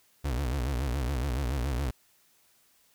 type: tone with vibrato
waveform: 35% pulse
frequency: 65.41 Hz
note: C2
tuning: in tune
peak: -26 dBFS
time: 0.24-1.91 s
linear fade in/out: 10 ms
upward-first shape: sine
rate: 7.1 Hz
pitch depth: 190 cents each way
effects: white hiss -65 dBFS RMS until 2.94 s